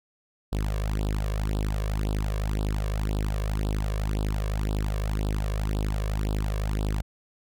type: tone with flanger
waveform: sawtooth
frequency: 51.91 Hz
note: G#1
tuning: in tune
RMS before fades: -27 dBFS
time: 0.52-7.02 s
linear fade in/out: 10 ms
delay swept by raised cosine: 0.23 to 1.83 ms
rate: 1.9 Hz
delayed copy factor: +1
effects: none